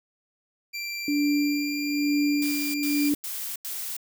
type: tone with pitch glide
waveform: 25% pulse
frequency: 2358 to 2383 Hz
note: D7 to D7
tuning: +6 to +25 cents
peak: -27 dBFS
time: 0.73-3.1 s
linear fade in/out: 20 ms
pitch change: +19 cents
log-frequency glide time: 1.1-1.76 s
type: tone with tremolo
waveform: sine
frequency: 290.9 Hz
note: D4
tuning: 16 cents flat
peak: -20 dBFS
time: 1.08-3.14 s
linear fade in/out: 2 ms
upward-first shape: sine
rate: 1.1 Hz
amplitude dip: 60%
type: noise bursts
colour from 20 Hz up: blue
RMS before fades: -33 dBFS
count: 4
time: 2.42-3.967 s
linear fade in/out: 2 ms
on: 320 ms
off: 89 ms
effects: none